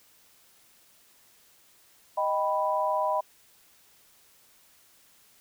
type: chord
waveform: sine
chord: Eb augmented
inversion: none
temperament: equal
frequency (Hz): 622.3 / 784 / 987.8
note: Eb5 / G5 / B5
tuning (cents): 0 / 0 / 0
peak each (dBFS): -28 / -31 / -27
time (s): 2.17-3.21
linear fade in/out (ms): 10
effects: white hiss -60 dBFS RMS until 5.4 s